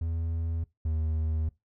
triangle tone pair in turn, 82.41 / 78.94 Hz, E2 / D#2, 0 / +26 cents, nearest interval minor second, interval 74 cents, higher first, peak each -26 / -24 dBFS, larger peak second, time 0.01-0.64 / 0.85-1.49 s, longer second, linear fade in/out 5 ms, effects noise-tail reverb RT60 0.2 s tail -21 dB re dry

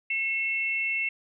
sine tone pair together, 2178 / 2683 Hz, C#7 / E7, -31 / +30 cents, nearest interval major third, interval 361 cents, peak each -28 dBFS, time 0.1-1.09 s, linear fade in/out 5 ms, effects none

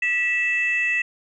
sine tone pair together, 1951.1 / 2637 Hz, B6 / E7, -22 / 0 cents, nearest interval perfect fourth, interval 522 cents, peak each -21 dBFS, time 0.02-1.02 s, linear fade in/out 5 ms, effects tanh soft clip ceiling -13 dBFS

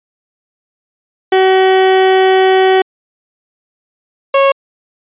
30% pulse tone pair in turn, 378.2 / 549.3 Hz, F#4 / C#5, +38 / -16 cents, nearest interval tritone, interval 646 cents, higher second, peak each -4 dBFS, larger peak neither, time 1.32-2.82 / 4.34-4.52 s, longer first, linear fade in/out 5 ms, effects resampled to 8000 Hz

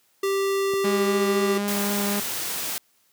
square tone, 392 Hz, G4, in tune, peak -22 dBFS, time 0.23-1.58 s, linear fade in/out 5 ms
click, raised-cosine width 2 ms, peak -22 dBFS, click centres 0.737 s
sawtooth tone with vibrato, 203.1 Hz, G#3, 38 cents flat, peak -20 dBFS, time 0.84-2.2 s, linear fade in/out 5 ms, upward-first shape sine, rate 3.9 Hz, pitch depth 8 cents each way
white noise, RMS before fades -29 dBFS, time 1.68-2.78 s, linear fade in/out 0 ms
effects white hiss -64 dBFS RMS until 3.12 s + high-pass 100 Hz 12 dB/octave

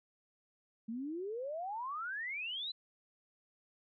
sine exponential sweep, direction up, 216.5 to 4100 Hz, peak -37 dBFS, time 0.88-2.72 s, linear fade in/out 10 ms, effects MP3 32 kbps

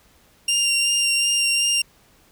20% pulse tone with vibrato, 2784 Hz, F7, 6 cents flat, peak -12 dBFS, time 0.48-1.82 s, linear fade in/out 5 ms, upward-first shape sine, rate 2.7 Hz, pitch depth 14 cents each way, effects pink hiss -56 dBFS RMS until 2.31 s

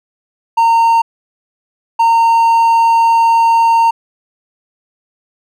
triangle tone pair in turn, 918 / 918 Hz, A#5 / A#5, -27 / -27 cents, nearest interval unison, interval 0 cents, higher neither, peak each -5 dBFS, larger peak neither, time 0.57-1.02 / 1.99-3.91 s, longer second, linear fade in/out 10 ms, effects none

